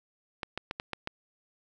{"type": "clicks", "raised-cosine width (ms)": 0.3, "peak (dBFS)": -17, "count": 6, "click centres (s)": [0.432, 0.576, 0.711, 0.799, 0.933, 1.074], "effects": []}